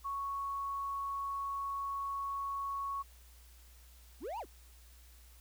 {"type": "tone", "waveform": "sine", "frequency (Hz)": 1109, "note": "C#6", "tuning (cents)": 0, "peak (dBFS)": -35, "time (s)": [0.04, 3.03], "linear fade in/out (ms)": 20}
{"type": "linear two-way sweep", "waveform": "triangle", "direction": "up then down", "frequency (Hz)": [188.9, 987.8, 188.9], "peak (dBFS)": -36, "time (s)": [4.2, 4.46], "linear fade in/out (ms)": 50, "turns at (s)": 4.39}
{"effects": ["added 60 Hz sine -56 dBFS peak until 5.4 s", "white hiss -63 dBFS RMS until 5.4 s"]}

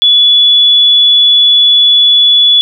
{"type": "tone", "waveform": "sine", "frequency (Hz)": 3420, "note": "A7", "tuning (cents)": -50, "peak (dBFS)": -3, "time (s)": [0.02, 2.61], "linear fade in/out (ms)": 0, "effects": []}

